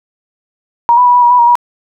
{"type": "tone with pitch steps", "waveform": "sine", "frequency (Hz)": [944, 989, 975, 981, 958, 986, 946, 965], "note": ["A#5", "B5", "B5", "B5", "A#5", "B5", "A#5", "B5"], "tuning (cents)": [22, 2, -23, -12, 47, -3, 25, -40], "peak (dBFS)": -4, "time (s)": [0.89, 1.554], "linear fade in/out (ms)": 0, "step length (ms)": 83, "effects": []}